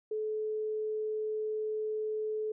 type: tone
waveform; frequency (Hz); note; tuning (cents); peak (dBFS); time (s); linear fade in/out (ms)
sine; 431.1; A4; -35; -31; 0.11-2.52; 5
effects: none